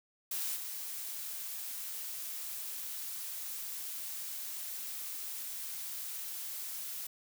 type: noise with level steps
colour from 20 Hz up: blue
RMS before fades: -36 / -41 dBFS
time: 0.31-7.07 s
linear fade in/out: 5 ms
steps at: 0.55 s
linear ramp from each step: 20 ms
effects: none